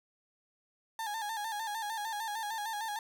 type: tone with vibrato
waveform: 35% pulse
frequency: 862 Hz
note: A5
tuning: 36 cents flat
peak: -33 dBFS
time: 0.99-2.99 s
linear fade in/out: 2 ms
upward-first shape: square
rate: 6.6 Hz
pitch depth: 69 cents each way
effects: none